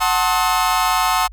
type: chord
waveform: 40% pulse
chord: F# diminished seventh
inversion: none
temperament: just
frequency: 740 / 888 / 1065.6 / 1278.7 Hz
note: F#5 / A5 / C6 / Eb6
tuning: 0 / +16 / +31 / +47 cents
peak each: -20 dBFS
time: 0-1.28 s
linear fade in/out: 20 ms
effects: added 49 Hz sine -35 dBFS peak until 1.32 s